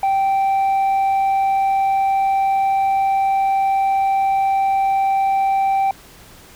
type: tone with tanh clipping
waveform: sine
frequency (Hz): 780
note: G5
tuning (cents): -9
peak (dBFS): -15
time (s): 0.03-5.91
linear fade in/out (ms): 2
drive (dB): 3
effects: pink hiss -44 dBFS RMS until 6.55 s